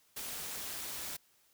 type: noise with amplitude modulation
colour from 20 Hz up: white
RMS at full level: -39 dBFS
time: 0.16-1.17 s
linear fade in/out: 10 ms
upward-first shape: sine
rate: 212 Hz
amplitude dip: 50%
effects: white hiss -69 dBFS RMS until 1.53 s